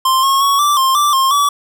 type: tone with pitch steps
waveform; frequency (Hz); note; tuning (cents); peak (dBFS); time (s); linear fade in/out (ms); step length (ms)
square; 1050 / 1087 / 1114 / 1169 / 1059 / 1172 / 1065 / 1146; C6 / C#6 / C#6 / D6 / C6 / D6 / C6 / D6; +6 / -34 / +8 / -8 / +21 / -4 / +30 / -43; -11; 0.05-1.49; 5; 180
effects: none